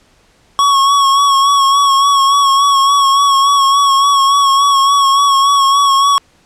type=tone with vibrato; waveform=square; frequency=1108.7 Hz; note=C#6; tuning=in tune; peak=-8 dBFS; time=0.59-6.18 s; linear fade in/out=0 ms; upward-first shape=sine; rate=3.5 Hz; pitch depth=36 cents each way; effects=pink hiss -51 dBFS RMS until 6.45 s + low-pass 8000 Hz 12 dB/octave